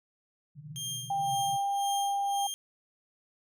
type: band-pass noise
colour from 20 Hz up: white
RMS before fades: -45 dBFS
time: 0.55-1.57 s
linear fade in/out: 10 ms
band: 120 to 160 Hz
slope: 96 dB/octave
type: tone with tremolo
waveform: 20% pulse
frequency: 3200 Hz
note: G7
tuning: 35 cents sharp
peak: -28 dBFS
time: 0.76-2.54 s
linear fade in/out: 0 ms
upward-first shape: sine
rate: 1.9 Hz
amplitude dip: 85%
type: tone with pitch glide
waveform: sine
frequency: 794 to 799.1 Hz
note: G5 to G5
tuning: +22 to +33 cents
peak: -27 dBFS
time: 1.1-2.47 s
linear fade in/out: 5 ms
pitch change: +11 cents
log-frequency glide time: 1.56-1.68 s
effects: none